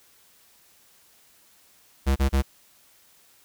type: tone bursts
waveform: square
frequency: 67.8 Hz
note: C#2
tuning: 38 cents flat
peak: -19 dBFS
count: 3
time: 2.06-2.424 s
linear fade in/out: 20 ms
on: 100 ms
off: 32 ms
effects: white hiss -58 dBFS RMS until 3.44 s